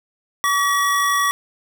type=tone pair together; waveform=square; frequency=1138.1 / 1914 Hz; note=C#6 / A#6; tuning=+45 / +45 cents; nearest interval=major sixth; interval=900 cents; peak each=-18 / -22 dBFS; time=0.44-1.31 s; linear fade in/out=0 ms; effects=none